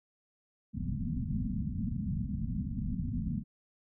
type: low-pass noise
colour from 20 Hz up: white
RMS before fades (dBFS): -34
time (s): 0.73-3.44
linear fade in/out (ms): 50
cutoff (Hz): 250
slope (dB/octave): 96
effects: none